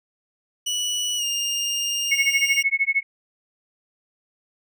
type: tone with pitch glide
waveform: 25% pulse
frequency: 2946 to 2816 Hz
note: F#7 to F7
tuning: -8 to +14 cents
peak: -19 dBFS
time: 0.66-2.63 s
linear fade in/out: 10 ms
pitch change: -78 cents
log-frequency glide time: 1.17-1.24 s
type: tone with tremolo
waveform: sine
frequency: 2195 Hz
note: C#7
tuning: 18 cents flat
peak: -15 dBFS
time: 2.11-3.03 s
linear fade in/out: 10 ms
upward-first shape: sine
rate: 13 Hz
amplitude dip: 100%
effects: none